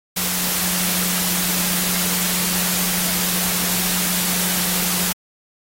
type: tone in noise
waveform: sine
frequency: 180 Hz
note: F#3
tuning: 47 cents flat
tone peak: -28 dBFS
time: 0.16-5.13 s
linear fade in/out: 10 ms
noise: white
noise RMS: -21 dBFS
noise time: 0.16-5.13 s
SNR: -10 dB
effects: AAC 48 kbps